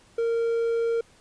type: tone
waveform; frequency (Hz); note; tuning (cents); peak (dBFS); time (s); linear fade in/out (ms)
triangle; 462.1; A#4; -15; -20; 0.18-1.01; 5
effects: pink hiss -57 dBFS RMS until 1.2 s + resampled to 22050 Hz